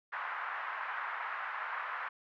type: band-pass noise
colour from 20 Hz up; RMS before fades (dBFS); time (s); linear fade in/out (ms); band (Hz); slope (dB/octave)
pink; -39; 0.12-2.09; 10; 980 to 1800; 24
effects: none